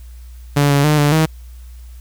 sawtooth tone with pitch steps, 143.7 / 141.6 / 151.1 / 145.9 / 158.3 Hz, D3 / C#3 / D3 / D3 / D#3, -37 / +37 / +50 / -11 / +30 cents, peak -7 dBFS, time 0.56-1.26 s, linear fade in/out 10 ms, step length 140 ms, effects added 60 Hz sine -33 dBFS peak until 2 s + white hiss -52 dBFS RMS until 2 s

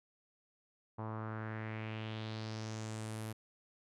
sawtooth tone with low-pass filter sweep, 109.8 Hz, A2, 3 cents flat, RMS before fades -42 dBFS, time 0.98-3.33 s, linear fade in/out 10 ms, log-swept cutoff 970 to 12000 Hz, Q 3, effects none

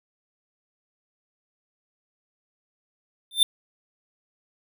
square tone with exponential growth, 3576 Hz, A7, 27 cents sharp, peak -11 dBFS, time 3.31-3.43 s, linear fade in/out 2 ms, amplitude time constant 25 ms, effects none

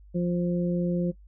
harmonic tone, 175.4 Hz, F3, 8 cents sharp, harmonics 1 / 2 / 3, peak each -24 / -31 / -33 dBFS, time 0.14-1.12 s, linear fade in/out 20 ms, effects noise-tail reverb RT60 0.1 s tail -19 dB re dry + added 50 Hz sine -48 dBFS peak until 1.27 s

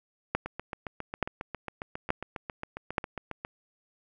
two click trains, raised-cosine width 0.5 ms, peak -10 / -20 dBFS, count 4 / 23, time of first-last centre 0.35-2.982 / 0.46-3.449 s, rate 1.14 / 7.36 Hz, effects none

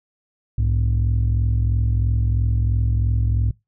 sine tone pair together, 63.28 / 106.3 Hz, B1 / G#2, +43 / +41 cents, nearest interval major sixth, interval 898 cents, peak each -17 dBFS, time 0.58-3.51 s, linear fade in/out 5 ms, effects noise-tail reverb RT60 0.2 s tail -23 dB re dry + tanh soft clip ceiling -13 dBFS

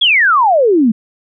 sine exponential sweep, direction down, 3467 to 208.3 Hz, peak -7 dBFS, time 0.01-0.92 s, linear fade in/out 10 ms, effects none

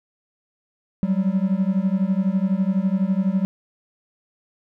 triangle beating tone pair, 185 / 197 Hz, F#3 / G3, 0 / +9 cents, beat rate 12 Hz, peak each -19 dBFS, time 1.03-3.45 s, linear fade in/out 0 ms, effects none

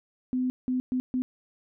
sine tone bursts at uneven times, 253.9 Hz, B3, 48 cents sharp, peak -24 dBFS, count 4, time 0.33-0.5 / 0.68-0.8 / 0.92-1 / 1.14-1.22 s, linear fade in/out 0 ms, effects none

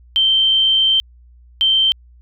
sine tone pair in turn, 3123 / 3123 Hz, G7 / G7, -7 / -7 cents, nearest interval unison, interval 0 cents, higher neither, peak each -11 dBFS, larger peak neither, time 0.16-1 / 1.61-1.92 s, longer first, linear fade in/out 0 ms, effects added 60 Hz sine -43 dBFS peak until 2.21 s

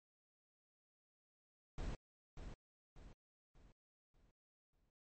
brown noise with echo, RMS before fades -43 dBFS, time 1.78-1.95 s, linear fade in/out 2 ms, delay 590 ms, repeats 5, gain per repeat -7 dB, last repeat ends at 4.9 s, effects MP3 32 kbps

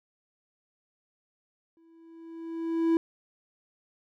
triangle tone with exponential growth, 329.6 Hz, E4, in tune, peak -17 dBFS, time 1.77-2.97 s, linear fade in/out 1 ms, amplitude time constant 260 ms, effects none

